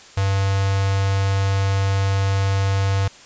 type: tone with notch filter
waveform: square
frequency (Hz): 97.8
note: G2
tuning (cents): -4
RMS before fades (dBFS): -19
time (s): 0.17-3.08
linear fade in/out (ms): 5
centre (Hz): 270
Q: 1.2
effects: white hiss -44 dBFS RMS until 3.25 s + resampled to 16000 Hz